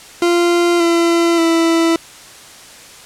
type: tone with pitch steps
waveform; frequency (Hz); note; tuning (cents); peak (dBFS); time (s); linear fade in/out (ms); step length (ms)
40% pulse; 346.1 / 338.4 / 330.9; F4 / E4 / E4; -16 / +45 / +7; -10; 0.22-1.96; 2; 580
effects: white hiss -38 dBFS RMS until 3.05 s + low-pass 9000 Hz 12 dB/octave